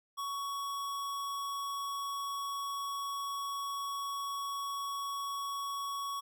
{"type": "tone", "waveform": "square", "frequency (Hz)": 1118, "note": "C#6", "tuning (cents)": 14, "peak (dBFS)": -36, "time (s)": [0.17, 6.21], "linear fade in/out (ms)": 20, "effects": []}